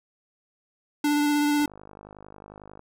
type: tone with vibrato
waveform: square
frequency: 293.7 Hz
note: D4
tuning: in tune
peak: -21 dBFS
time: 1.04-1.66 s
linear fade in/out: 5 ms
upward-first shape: sine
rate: 16 Hz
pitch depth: 13 cents each way
type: click train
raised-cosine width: 1 ms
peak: -30 dBFS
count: 62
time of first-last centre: 1.6-2.794 s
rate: 51.1 Hz
effects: none